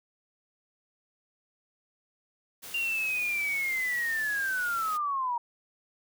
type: noise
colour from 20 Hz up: white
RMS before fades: -43 dBFS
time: 2.62-4.98 s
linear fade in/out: 20 ms
type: linear sweep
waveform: sine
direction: down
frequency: 2794 to 932.3 Hz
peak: -27 dBFS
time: 2.74-5.38 s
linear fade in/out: 5 ms
effects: none